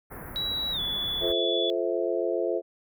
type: band-stop noise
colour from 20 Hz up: pink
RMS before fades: -40 dBFS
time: 0.1-1.33 s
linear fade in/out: 20 ms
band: 2000 to 11000 Hz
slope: 48 dB/octave
type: tone with pitch glide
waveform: sine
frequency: 3899 to 3434 Hz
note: B7 to A7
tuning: -23 to -43 cents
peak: -27 dBFS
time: 0.36-1.7 s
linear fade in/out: 0 ms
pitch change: -220 cents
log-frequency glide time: 0.72-0.8 s
type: chord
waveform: sine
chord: F major seventh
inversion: none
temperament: just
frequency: 349.2 / 436.5 / 523.8 / 654.8 Hz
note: F4 / A4 / C5 / E5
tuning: 0 / -14 / +2 / -12 cents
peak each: -29 / -30 / -30 / -31 dBFS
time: 1.2-2.62 s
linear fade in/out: 50 ms
effects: none